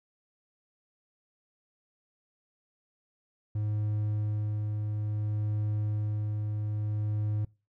triangle tone with tremolo, 105.7 Hz, G#2, 31 cents sharp, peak -25 dBFS, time 3.55-7.45 s, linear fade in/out 5 ms, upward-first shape sine, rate 0.59 Hz, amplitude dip 25%, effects noise-tail reverb RT60 0.3 s tail -23 dB re dry

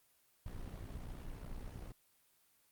brown noise with amplitude modulation, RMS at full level -43 dBFS, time 0.46-1.92 s, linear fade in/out 2 ms, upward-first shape sine, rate 61 Hz, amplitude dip 55%, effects white hiss -72 dBFS RMS until 2.71 s + Opus 24 kbps

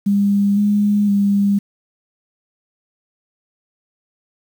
sine tone with pitch steps, 201.2 / 205.9 / 200.8 Hz, G3 / G#3 / G3, +45 / -15 / +42 cents, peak -12 dBFS, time 0.06-1.59 s, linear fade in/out 10 ms, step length 510 ms, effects 7-bit

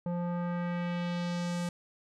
square tone with low-pass filter sweep, 174.61 Hz, F3, in tune, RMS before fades -33 dBFS, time 0.06-1.69 s, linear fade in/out 2 ms, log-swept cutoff 720 to 9300 Hz, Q 1.3, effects none

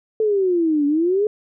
sine exponential two-way sweep, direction down then up, 444.4 to 283.3 to 432.2 Hz, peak -15 dBFS, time 0.2-1.27 s, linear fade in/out 2 ms, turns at 0.86 s, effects none

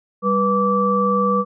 sine tone cluster, 196.9 / 488.9 / 1162 Hz, G3 / B4 / D6, +8 / -18 / -19 cents, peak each -20 / -20 / -18 dBFS, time 0.22-1.45 s, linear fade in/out 50 ms, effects none

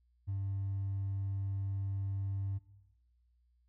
triangle tone with hard clipping, 98 Hz, G2, in tune, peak -33 dBFS, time 0.27-2.59 s, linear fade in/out 20 ms, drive 2 dB, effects noise-tail reverb RT60 1.0 s tail -20 dB re dry + added 60 Hz sine -68 dBFS peak until 3.68 s

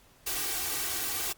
white noise with comb filter, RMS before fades -32 dBFS, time 0.26-1.33 s, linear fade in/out 10 ms, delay 2.6 ms, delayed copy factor +0.75, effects pink hiss -60 dBFS RMS until 1.37 s + Opus 48 kbps

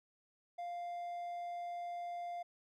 triangle tone, 698.5 Hz, F5, in tune, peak -38 dBFS, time 0.58-2.43 s, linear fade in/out 10 ms, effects none

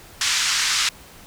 white band-pass noise, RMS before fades -21 dBFS, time 0.21-0.89 s, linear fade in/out 2 ms, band 1200 to 6800 Hz, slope 24 dB/octave, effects pink hiss -45 dBFS RMS until 1.26 s

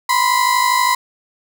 35% pulse tone pair together, 979 / 1031.4 Hz, B5 / C6, -15 / -25 cents, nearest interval minor second, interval 90 cents, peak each -14 dBFS, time 0.09-0.95 s, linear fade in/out 5 ms, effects none

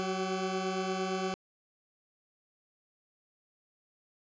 20% pulse tone pair together, 186.1 / 380.9 Hz, F#3 / G4, +10 / -50 cents, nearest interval octave, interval 1240 cents, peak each -29 / -29 dBFS, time 0-1.34 s, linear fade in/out 0 ms, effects resampled to 16000 Hz

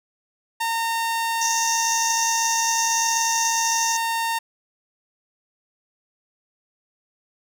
sawtooth tone, 915 Hz, A#5, 32 cents flat, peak -18 dBFS, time 0.6-4.39 s, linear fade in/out 10 ms
white band-pass noise, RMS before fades -25 dBFS, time 1.41-3.97 s, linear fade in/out 5 ms, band 5600 to 6500 Hz, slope 96 dB/octave
effects none

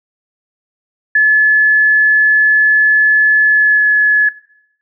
sine tone with pitch glide, 1720 to 1705.2 Hz, A6 to G#6, -40 to +45 cents, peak -6 dBFS, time 1.15-4.29 s, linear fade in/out 5 ms, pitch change -15 cents, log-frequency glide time 3.42-3.87 s, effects noise-tail reverb RT60 0.8 s tail -20 dB re dry

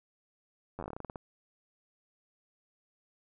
slowing click train, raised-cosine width 1 ms, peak -26 dBFS, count 14, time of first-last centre 0.79-1.158 s, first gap 10 ms, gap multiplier 1.16, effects none

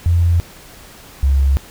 sine tone pair in turn, 85.6 / 68.37 Hz, F2 / C#2, -34 / -23 cents, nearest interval major third, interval 389 cents, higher first, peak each -10 dBFS, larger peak neither, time 0.06-0.4 / 1.23-1.57 s, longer neither, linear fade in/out 0 ms, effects pink hiss -40 dBFS RMS until 1.7 s

